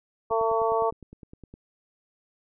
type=harmonic tone; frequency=225.3 Hz; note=A3; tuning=41 cents sharp; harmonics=2 / 3 / 4 / 5; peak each=-25 / -27 / -28 / -29 dBFS; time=0.3-0.91 s; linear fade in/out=20 ms
type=click train; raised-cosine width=3 ms; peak=-31 dBFS; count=13; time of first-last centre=0.31-1.54 s; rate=9.76 Hz
effects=none